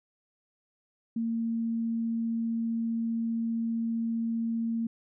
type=tone; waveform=sine; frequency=228.8 Hz; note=A#3; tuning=32 cents flat; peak=-27 dBFS; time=1.16-4.87 s; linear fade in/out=5 ms; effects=none